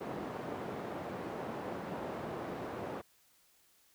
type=band-pass noise; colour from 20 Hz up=white; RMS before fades=-41 dBFS; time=0-3.02 s; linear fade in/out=20 ms; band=130 to 690 Hz; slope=12 dB/octave; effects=white hiss -68 dBFS RMS until 3.94 s